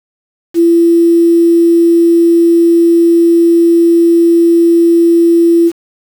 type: tone with quantisation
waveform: sine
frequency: 337.5 Hz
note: E4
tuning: 41 cents sharp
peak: -4 dBFS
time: 0.54-5.72 s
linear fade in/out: 50 ms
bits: 5
effects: none